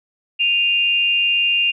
sine tone pair together, 2480 / 2794 Hz, D#7 / F7, -6 / 0 cents, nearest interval major second, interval 206 cents, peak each -21 / -15 dBFS, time 0.39-1.72 s, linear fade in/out 20 ms, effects none

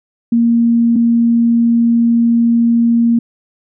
sine tone pair in turn, 233.4 / 233.4 Hz, A#3 / A#3, +2 / +2 cents, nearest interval unison, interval 0 cents, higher neither, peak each -8 / -8 dBFS, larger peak neither, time 0.32-0.96 / 0.96-3.19 s, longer second, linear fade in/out 5 ms, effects none

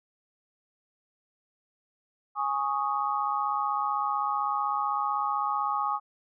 sine chord, Ab suspended fourth, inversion none, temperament equal, 830.6 / 1108.7 / 1244.5 Hz, Ab5 / Db6 / Eb6, 0 / 0 / 0 cents, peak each -30 dBFS, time 2.35-6 s, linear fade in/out 50 ms, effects none

